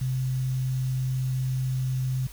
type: tone with quantisation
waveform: sine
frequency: 129.7 Hz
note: C3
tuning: 15 cents flat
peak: -24 dBFS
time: 0.01-2.27 s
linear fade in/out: 5 ms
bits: 8
effects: added 50 Hz sine -43 dBFS peak until 2.32 s + white hiss -49 dBFS RMS until 2.32 s